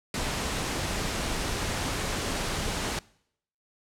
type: noise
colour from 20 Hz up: pink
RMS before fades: -30 dBFS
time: 0.14-2.99 s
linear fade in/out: 2 ms
effects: noise-tail reverb RT60 0.7 s tail -23 dB re dry + low-pass 9000 Hz 12 dB/octave